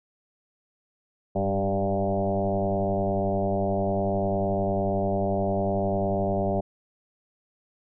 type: tone with frequency modulation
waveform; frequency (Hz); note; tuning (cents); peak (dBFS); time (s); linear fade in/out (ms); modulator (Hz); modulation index
sine; 392; G4; 0; -22; 1.35-6.61; 10; 99.4; 3.4
effects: none